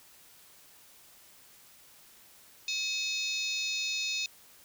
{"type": "harmonic tone with a mistuned harmonic", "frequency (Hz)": 852, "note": "G#5", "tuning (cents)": 44, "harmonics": [3, 4, 5, 6, 7, 8], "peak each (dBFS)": [-34, -36, -38, -40, -41, -42], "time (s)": [2.68, 4.26], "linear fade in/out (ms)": 2, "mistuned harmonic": 4, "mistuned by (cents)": 130, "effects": ["white hiss -57 dBFS RMS until 4.64 s"]}